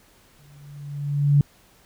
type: tone with exponential growth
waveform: sine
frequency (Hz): 143.6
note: D3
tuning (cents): -39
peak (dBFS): -11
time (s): 0.39-1.41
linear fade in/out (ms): 2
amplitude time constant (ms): 220
effects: pink hiss -56 dBFS RMS until 1.85 s